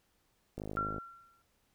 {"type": "click train", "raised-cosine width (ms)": 2, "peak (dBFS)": -27, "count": 22, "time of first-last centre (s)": [0.58, 0.982], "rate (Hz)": 52.2}
{"type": "tone with exponential decay", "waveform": "sine", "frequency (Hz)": 1366, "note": "F6", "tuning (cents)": -39, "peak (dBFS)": -29, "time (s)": [0.77, 1.42], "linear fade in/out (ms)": 0, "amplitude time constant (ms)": 140}
{"effects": ["pink hiss -74 dBFS RMS until 1.74 s"]}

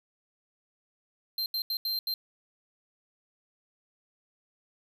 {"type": "tone bursts at uneven times", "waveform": "square", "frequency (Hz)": 4150, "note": "C8", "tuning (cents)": -15, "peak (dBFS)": -29, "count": 5, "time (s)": [[1.38, 1.46], [1.54, 1.62], [1.7, 1.77], [1.85, 1.99], [2.07, 2.14]], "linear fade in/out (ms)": 2, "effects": ["10-bit"]}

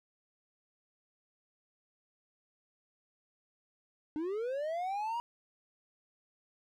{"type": "linear sweep", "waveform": "triangle", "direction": "up", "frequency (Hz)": [293.7, 962], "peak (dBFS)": -31, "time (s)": [4.16, 5.2], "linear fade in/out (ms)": 0, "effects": []}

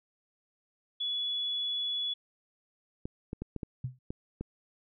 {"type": "tone", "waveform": "sine", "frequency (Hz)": 3406, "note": "G#7", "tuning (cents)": 43, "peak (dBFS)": -30, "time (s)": [1, 2.14], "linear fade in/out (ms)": 10}
{"type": "clicks", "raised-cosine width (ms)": 3, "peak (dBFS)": -23, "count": 7, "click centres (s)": [3.055, 3.331, 3.42, 3.563, 3.632, 4.105, 4.41]}
{"type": "tone with exponential decay", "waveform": "sine", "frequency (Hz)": 127.4, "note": "C3", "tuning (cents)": -46, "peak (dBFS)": -28, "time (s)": [3.84, 3.99], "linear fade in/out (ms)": 5, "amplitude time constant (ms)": 32}
{"effects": []}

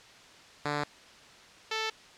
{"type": "tone pair in turn", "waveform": "5% pulse", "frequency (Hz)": [146.8, 440.7], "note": ["D3", "A4"], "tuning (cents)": [0, 3], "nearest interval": "octave + perfect fifth", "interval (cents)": 1903, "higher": "second", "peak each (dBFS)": -18, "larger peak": "neither", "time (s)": [[0.65, 0.84], [1.71, 1.9]], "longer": "neither", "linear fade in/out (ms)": 5, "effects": ["white hiss -53 dBFS RMS until 2.17 s", "low-pass 5000 Hz 12 dB/octave"]}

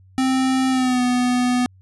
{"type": "tone with pitch glide", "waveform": "square", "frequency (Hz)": [261.6, 247.8], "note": ["C4", "B3"], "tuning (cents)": [0, 6], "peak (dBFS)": -17, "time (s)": [0.18, 1.66], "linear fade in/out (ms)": 0, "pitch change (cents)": -94, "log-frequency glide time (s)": [0.7, 1.02], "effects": ["added 94 Hz sine -47 dBFS peak until 1.81 s", "resampled to 24000 Hz"]}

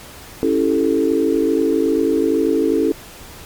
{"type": "chord", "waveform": "sine", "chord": "A dominant seventh", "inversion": "first", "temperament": "equal", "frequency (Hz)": [277.2, 329.6, 392, 440], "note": ["C#4", "E4", "G4", "A4"], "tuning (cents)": [0, 0, 0, 0], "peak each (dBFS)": [-19, -18, -23, -18], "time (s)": [0.43, 2.92], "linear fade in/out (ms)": 0, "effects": ["pink hiss -38 dBFS RMS until 3.45 s", "MP3 96 kbps"]}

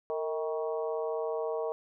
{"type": "harmonic tone with a mistuned harmonic", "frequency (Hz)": 158.7, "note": "D#3", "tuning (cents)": 35, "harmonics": [3, 4, 5, 6, 7], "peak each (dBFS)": [-32, -35, -43, -43, -44], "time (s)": [0.1, 1.72], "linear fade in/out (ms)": 0, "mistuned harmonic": 3, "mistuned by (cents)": -60, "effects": []}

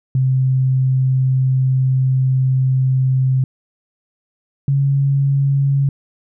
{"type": "tone pair in turn", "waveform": "sine", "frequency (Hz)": [130.81, 138.59], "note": ["C3", "C#3"], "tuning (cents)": [0, 0], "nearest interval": "minor second", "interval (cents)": 100, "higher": "second", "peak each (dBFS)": -12, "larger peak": "neither", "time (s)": [[0.15, 3.44], [4.68, 5.89]], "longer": "first", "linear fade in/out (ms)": 2, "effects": []}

